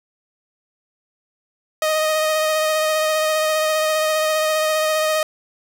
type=tone with vibrato; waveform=sawtooth; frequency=623 Hz; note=D#5; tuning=2 cents sharp; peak=-13 dBFS; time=1.82-5.23 s; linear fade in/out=2 ms; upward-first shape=sine; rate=15 Hz; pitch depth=16 cents each way; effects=none